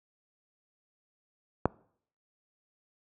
click, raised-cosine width 1 ms, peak -8 dBFS, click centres 1.656 s, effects noise-tail reverb RT60 0.6 s tail -24 dB re dry + high-pass 60 Hz 12 dB/octave

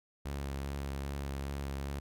sawtooth tone with vibrato, 69.4 Hz, C#2, 3 cents sharp, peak -32 dBFS, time 0.25-2 s, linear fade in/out 10 ms, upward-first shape sine, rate 2.5 Hz, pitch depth 20 cents each way, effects none

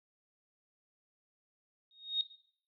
sine tone with exponential growth, 3729 Hz, A#7, in tune, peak -25 dBFS, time 1.91-2.21 s, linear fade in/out 1 ms, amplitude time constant 64 ms, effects noise-tail reverb RT60 0.6 s tail -17 dB re dry

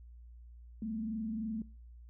sine tone with frequency modulation, 220 Hz, A3, in tune, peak -35 dBFS, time 0.82-1.62 s, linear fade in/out 2 ms, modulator 23.3 Hz, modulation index 0.53, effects noise-tail reverb RT60 0.5 s tail -24 dB re dry + added 59 Hz sine -50 dBFS peak until 2.09 s

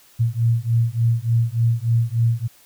sine beating tone pair, 114.4 / 117.8 Hz, A#2 / A#2, -32 / +19 cents, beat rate 3.4 Hz, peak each -19 dBFS, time 0.19-2.48 s, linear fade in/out 20 ms, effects white hiss -52 dBFS RMS until 2.65 s

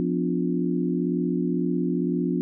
harmonic tone with a mistuned harmonic, 58.9 Hz, A#1, 19 cents sharp, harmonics 3 / 4 / 5 / 6, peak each -26 / -27 / -28 / -29 dBFS, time 0-2.41 s, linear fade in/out 0 ms, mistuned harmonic 4, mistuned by +120 cents, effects none

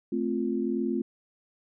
sine chord, F major, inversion first, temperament equal, 220 / 261.6 / 349.2 Hz, A3 / C4 / F4, 0 / 0 / 0 cents, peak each -30 dBFS, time 0.12-1.02 s, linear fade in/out 5 ms, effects none

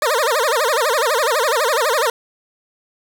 20% pulse tone with vibrato, 532 Hz, C5, 29 cents sharp, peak -10 dBFS, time 0.02-2.1 s, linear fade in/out 2 ms, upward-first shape sine, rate 12 Hz, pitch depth 290 cents each way, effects none

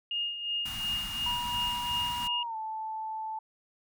sine tone with tremolo, 2841 Hz, F7, 29 cents sharp, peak -28 dBFS, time 0.11-2.43 s, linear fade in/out 2 ms, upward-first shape sine, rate 2.8 Hz, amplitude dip 60%
pink band-stop noise, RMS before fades -41 dBFS, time 0.65-2.28 s, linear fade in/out 10 ms, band 270 to 760 Hz, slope 48 dB/octave
sine tone with pitch glide, 967 to 876.6 Hz, B5 to A5, -37 to -7 cents, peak -33 dBFS, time 1.26-3.39 s, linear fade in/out 5 ms, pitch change -170 cents, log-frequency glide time 2.42-2.56 s
effects none

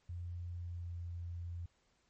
sine tone with pitch glide, 87.31 to 86.31 Hz, F2 to F2, 0 to -20 cents, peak -40 dBFS, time 0.09-1.66 s, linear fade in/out 5 ms, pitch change -20 cents, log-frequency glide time 0.53-1.01 s, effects pink hiss -75 dBFS RMS until 2.09 s + MP3 32 kbps

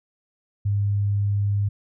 sine tone, 101.4 Hz, G#2, 41 cents flat, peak -19 dBFS, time 0.65-1.69 s, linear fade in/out 10 ms, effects none

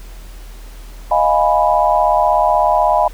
sine chord, F half-diminished seventh, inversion third, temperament equal, 622.3 / 698.5 / 830.6 / 987.8 Hz, Eb5 / F5 / Ab5 / Cb6, 0 / 0 / 0 / 0 cents, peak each -16 dBFS, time 1.11-3.08 s, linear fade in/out 5 ms, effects added 40 Hz sine -31 dBFS peak until 3.13 s + pink hiss -43 dBFS RMS until 3.13 s

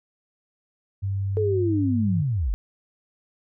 sine tone with pitch glide, 98 to 101.1 Hz, G2 to G#2, 0 to -46 cents, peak -23 dBFS, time 1.02-2.23 s, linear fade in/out 20 ms, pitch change +54 cents, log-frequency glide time 1.39-1.76 s
sine linear sweep, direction down, 442 to 39.69 Hz, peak -21 dBFS, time 1.37-2.54 s, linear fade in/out 0 ms
effects none

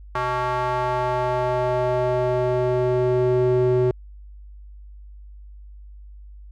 square tone with band-pass filter sweep, 125.2 Hz, B2, 24 cents sharp, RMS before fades -21 dBFS, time 0.15-3.91 s, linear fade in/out 2 ms, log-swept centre 1100 to 340 Hz, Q 2.1, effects added 50 Hz sine -39 dBFS peak until 6.51 s

